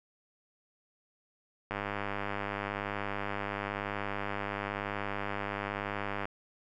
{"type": "click train", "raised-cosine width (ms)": 0.5, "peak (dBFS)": -19, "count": 460, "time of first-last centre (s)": [1.71, 6.255], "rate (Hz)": 101, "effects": []}